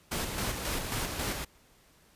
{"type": "noise with tremolo", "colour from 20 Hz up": "pink", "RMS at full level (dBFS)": -32, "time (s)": [0.11, 1.45], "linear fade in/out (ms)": 10, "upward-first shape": "square", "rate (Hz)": 3.7, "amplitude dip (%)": 40, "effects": ["pink hiss -62 dBFS RMS until 2.15 s", "resampled to 32000 Hz"]}